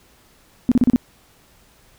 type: tone bursts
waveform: sine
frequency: 246.9 Hz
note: B3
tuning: in tune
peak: -10 dBFS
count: 5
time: 0.69-0.96 s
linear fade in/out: 0 ms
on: 26 ms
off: 35 ms
effects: pink hiss -54 dBFS RMS until 1.98 s